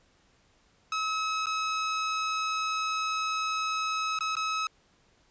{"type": "tone with dropouts", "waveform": "sawtooth", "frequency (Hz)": 1285, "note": "E6", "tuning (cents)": -45, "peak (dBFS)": -24, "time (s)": [0.92, 4.67], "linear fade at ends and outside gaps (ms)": 2, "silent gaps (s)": [[1.459, 1.468], [4.189, 4.207], [4.354, 4.367]], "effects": ["pink hiss -65 dBFS RMS until 5.3 s", "resampled to 16000 Hz"]}